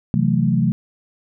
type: chord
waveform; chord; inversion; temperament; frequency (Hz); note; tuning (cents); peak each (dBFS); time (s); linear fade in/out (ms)
sine; F# half-diminished seventh; second; equal; 130.81 / 164.81 / 185 / 220; C3 / E3 / F#3 / A3; 0 / 0 / 0 / 0; -20; 0.14-0.72; 0
effects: none